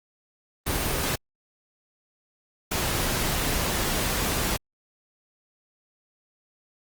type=noise bursts at uneven times; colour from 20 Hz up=pink; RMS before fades=-26 dBFS; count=2; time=0.66-1.16 / 2.71-4.57 s; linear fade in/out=10 ms; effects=Opus 24 kbps